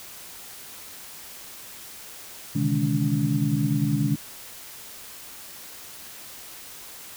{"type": "tone cluster", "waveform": "sine", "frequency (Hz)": [128.1, 145.3, 155.4, 208.2, 285.8], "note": ["C3", "D3", "D#3", "G#3", "D4"], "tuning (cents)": [-36, -18, -2, 5, -47], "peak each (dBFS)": -27, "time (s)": [2.55, 4.16], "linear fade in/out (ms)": 10, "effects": ["white hiss -42 dBFS RMS until 7.16 s"]}